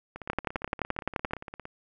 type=two click trains; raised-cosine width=0.5 ms; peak=-24 / -12 dBFS; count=27 / 13; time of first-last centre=0.16-1.654 / 0.3-1.334 s; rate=17.4 / 11.6 Hz; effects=none